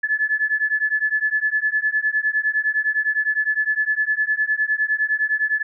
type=beating tone pair; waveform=sine; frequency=1720 / 1729.8 Hz; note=A6 / A6; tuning=-40 / -30 cents; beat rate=9.8 Hz; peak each=-21 / -21 dBFS; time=0.03-5.63 s; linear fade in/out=10 ms; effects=none